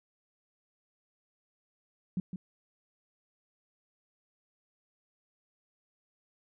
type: tone with echo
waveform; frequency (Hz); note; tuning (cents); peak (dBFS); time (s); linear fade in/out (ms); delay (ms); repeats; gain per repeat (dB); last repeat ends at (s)
sine; 183.4; F#3; -15; -28; 2.17-2.2; 2; 160; 1; -7; 2.36
effects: none